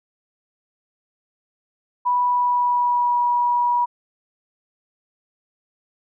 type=tone with pitch glide; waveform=sine; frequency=983 to 967.2 Hz; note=B5 to B5; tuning=-8 to -36 cents; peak=-16 dBFS; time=2.05-3.86 s; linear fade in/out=20 ms; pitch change=-28 cents; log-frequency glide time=2.22-3.19 s; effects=none